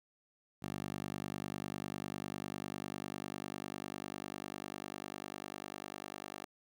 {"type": "tone with high-pass filter sweep", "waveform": "10% pulse", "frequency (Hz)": 50, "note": "G1", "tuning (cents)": 35, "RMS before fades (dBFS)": -44, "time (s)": [0.62, 6.46], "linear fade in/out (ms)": 10, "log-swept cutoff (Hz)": [140, 440], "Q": 0.86, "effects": []}